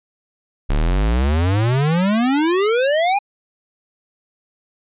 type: exponential sweep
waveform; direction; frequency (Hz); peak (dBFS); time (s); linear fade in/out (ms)
square; up; 33.59 to 830; -15; 0.69-3.19; 10
effects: resampled to 8000 Hz